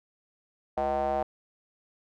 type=tone with band-pass filter; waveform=square; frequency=69.3 Hz; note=C#2; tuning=in tune; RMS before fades=-28 dBFS; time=0.77-1.23 s; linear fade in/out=5 ms; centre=700 Hz; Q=7.6; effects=none